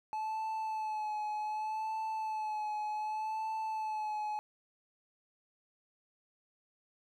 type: tone with vibrato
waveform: triangle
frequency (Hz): 863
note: A5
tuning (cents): -34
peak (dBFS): -32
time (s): 0.13-4.39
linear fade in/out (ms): 0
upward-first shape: sine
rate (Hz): 0.66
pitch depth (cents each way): 32
effects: none